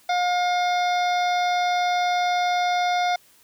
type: harmonic tone with a mistuned harmonic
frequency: 714 Hz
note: F5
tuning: 38 cents sharp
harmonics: 1 / 2 / 3 / 5 / 6 / 7 / 8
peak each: -20 / -31 / -30 / -33 / -41 / -39 / -41 dBFS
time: 0.09-3.16 s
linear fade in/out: 5 ms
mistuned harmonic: 6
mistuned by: -15 cents
effects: white hiss -56 dBFS RMS until 3.43 s